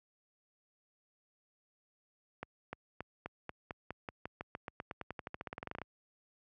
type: accelerating click train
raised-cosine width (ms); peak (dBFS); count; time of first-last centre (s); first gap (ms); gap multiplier
0.5; -25; 29; 2.43-5.817; 300; 0.92
effects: high-pass 60 Hz 12 dB/octave

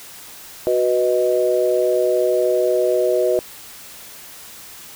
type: chord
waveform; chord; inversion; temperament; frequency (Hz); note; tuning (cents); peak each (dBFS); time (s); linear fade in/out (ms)
sine; B major; second; equal; 370 / 493.9 / 622.3; F#4 / B4 / D#5; 0 / 0 / 0; -19; 0.67-3.39; 0
effects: white hiss -39 dBFS RMS until 4.95 s

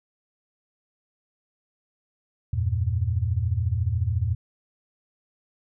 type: chord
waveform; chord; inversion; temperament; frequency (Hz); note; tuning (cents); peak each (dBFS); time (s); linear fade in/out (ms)
sine; E diminished; none; equal with one note detuned; 82.41 / 96.48 / 116.54; E2 / G2 / Bb2; 0 / -27 / 0; -26; 2.53-4.35; 5
effects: none

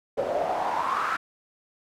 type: noise with band-pass filter sweep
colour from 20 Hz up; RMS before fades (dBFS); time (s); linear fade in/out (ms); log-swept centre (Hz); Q
pink; -27; 0.17-1.17; 10; 520 to 1400; 5.6
effects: none

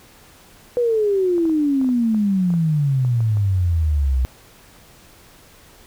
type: exponential sweep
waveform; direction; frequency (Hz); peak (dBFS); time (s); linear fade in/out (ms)
sine; down; 493.9 to 61.74; -15; 0.77-4.25; 0
type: clicks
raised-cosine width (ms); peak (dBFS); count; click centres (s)
1; -24; 12; 1.381 / 1.454 / 1.496 / 1.814 / 1.845 / 1.89 / 2.146 / 2.504 / 2.539 / 3.049 / 3.205 / 3.371
effects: pink hiss -48 dBFS RMS until 5.86 s

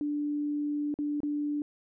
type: tone with dropouts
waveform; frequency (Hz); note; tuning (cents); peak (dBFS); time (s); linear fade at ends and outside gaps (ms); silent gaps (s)
sine; 293.7; D4; 0; -28; 0.01-1.62; 1; 0.941-0.988 / 1.204-1.232
effects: none

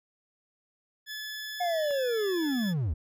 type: tone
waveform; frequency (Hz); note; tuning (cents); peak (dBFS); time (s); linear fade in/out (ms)
20% pulse; 1721; A6; -39; -31; 1.06-2.74; 50
type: linear sweep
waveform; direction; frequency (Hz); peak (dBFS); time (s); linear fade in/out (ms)
triangle; down; 725 to 65.41; -24; 1.6-2.94; 10
type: click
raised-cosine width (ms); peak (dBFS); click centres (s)
0.5; -31; 1.908
effects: none

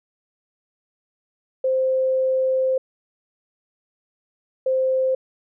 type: tone bursts at uneven times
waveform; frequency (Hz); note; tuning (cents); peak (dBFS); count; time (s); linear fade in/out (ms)
sine; 522; C5; -4; -17; 2; 1.64-2.78 / 4.66-5.15; 5
effects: none

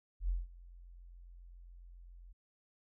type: tone with ADSR envelope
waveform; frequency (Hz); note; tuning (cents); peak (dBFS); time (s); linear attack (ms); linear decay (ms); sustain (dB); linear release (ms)
sine; 43.65; F1; 0; -29; 0.2-2.33; 89; 180; -22; 13
effects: none

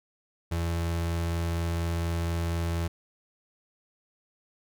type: tone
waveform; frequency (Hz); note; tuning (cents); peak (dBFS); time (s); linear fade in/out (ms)
35% pulse; 84.2; E2; +37; -25; 0.51-2.88; 10
effects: none

